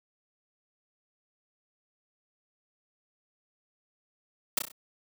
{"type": "noise with echo", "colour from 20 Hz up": "white", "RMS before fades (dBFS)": -25, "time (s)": [4.57, 4.59], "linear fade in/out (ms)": 5, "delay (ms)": 32, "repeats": 4, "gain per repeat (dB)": -6, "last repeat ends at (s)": 4.718, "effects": []}